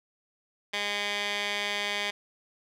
15% pulse tone with band-pass filter, 204.5 Hz, G#3, 26 cents flat, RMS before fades -31 dBFS, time 0.73-2.11 s, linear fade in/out 10 ms, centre 2800 Hz, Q 1.7, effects none

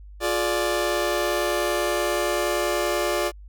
sawtooth chord, D diminished, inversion first, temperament just, 352.4 / 422.9 / 587.3 Hz, F4 / Ab4 / D5, +16 / +31 / 0 cents, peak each -22 / -25 / -21 dBFS, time 0.2-3.32 s, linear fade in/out 50 ms, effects added 50 Hz sine -40 dBFS peak until 3.48 s

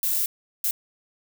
violet noise bursts at uneven times, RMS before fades -24 dBFS, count 2, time 0.03-0.26 / 0.64-0.71 s, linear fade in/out 2 ms, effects none

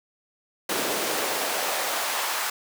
pink noise with high-pass filter sweep, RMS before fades -27 dBFS, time 0.69-2.5 s, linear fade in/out 5 ms, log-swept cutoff 340 to 1000 Hz, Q 1.3, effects none

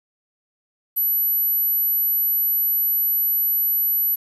sine tone, 11840 Hz, F#9, in tune, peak -15 dBFS, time 0.96-4.16 s, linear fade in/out 20 ms, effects tanh soft clip ceiling -16 dBFS + 8-bit

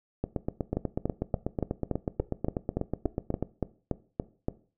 two click trains, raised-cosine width 2 ms, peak -15 / -14 dBFS, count 27 / 14, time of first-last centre 0.24-3.426 / 0.77-4.484 s, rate 8.16 / 3.5 Hz, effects noise-tail reverb RT60 0.4 s tail -18 dB re dry

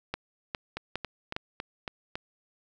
two click trains, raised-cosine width 0.3 ms, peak -15 / -18 dBFS, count 4 / 6, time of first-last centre 0.14-1.364 / 0.77-2.155 s, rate 2.45 / 3.61 Hz, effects none

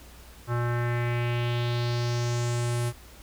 square tone with low-pass filter sweep, 120 Hz, B2, 49 cents flat, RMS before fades -27 dBFS, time 0.47-2.93 s, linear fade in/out 50 ms, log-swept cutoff 1300 to 11000 Hz, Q 2.7, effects added 60 Hz sine -49 dBFS peak until 3.22 s + pink hiss -51 dBFS RMS until 3.22 s

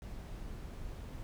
brown noise, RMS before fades -44 dBFS, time 0.02-1.23 s, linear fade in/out 0 ms, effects none

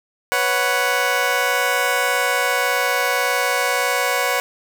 15% pulse chord, B suspended second, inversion none, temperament just, 493.9 / 555.6 / 740.8 Hz, B4 / C#5 / F#5, 0 / +4 / +2 cents, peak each -16 dBFS, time 0.32-4.4 s, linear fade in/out 0 ms, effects 7-bit

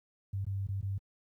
sine tone with dropouts, 98 Hz, G2, in tune, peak -31 dBFS, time 0.33-0.98 s, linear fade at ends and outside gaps 5 ms, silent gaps 0.446-0.465 / 0.668-0.686 / 0.81-0.827 s, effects high-pass 60 Hz 12 dB/octave + 12-bit

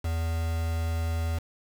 triangle tone with quantisation, 82.3 Hz, E2, 2 cents flat, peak -24 dBFS, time 0.04-1.39 s, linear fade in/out 10 ms, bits 6, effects none

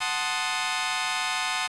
15% pulse chord, F# diminished seventh, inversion none, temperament equal, 740 / 880 / 1046.5 / 1244.5 Hz, F#5 / A5 / C6 / Eb6, 0 / 0 / 0 / 0 cents, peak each -25 dBFS, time 0-1.68 s, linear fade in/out 20 ms, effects resampled to 22050 Hz + 7-bit

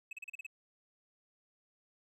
triangle tone bursts, 2577 Hz, E7, 40 cents flat, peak -39 dBFS, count 7, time 0.11-0.466 s, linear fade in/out 5 ms, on 20 ms, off 36 ms, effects none

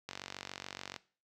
click train, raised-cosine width 0.2 ms, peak -23 dBFS, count 42, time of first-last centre 0.09-0.962 s, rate 47 Hz, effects noise-tail reverb RT60 0.4 s tail -19 dB re dry + high-pass 80 Hz 12 dB/octave

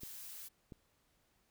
blue noise, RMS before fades -49 dBFS, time 0-0.49 s, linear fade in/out 20 ms
clicks, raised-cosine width 3 ms, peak -36 dBFS, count 2, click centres 0.034 / 0.722 s
effects pink hiss -75 dBFS RMS until 1.5 s

